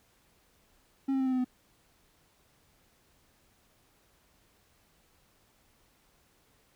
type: tone with pitch steps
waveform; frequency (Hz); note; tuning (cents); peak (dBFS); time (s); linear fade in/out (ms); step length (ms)
triangle; 270.8 / 266.9 / 263.1 / 259.3 / 255.6 / 251.9; C#4 / C4 / C4 / C4 / C4 / B3; -40 / +35 / +10 / -15 / -40 / +34; -24; 1.08-1.446; 10; 61
effects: pink hiss -67 dBFS RMS until 6.75 s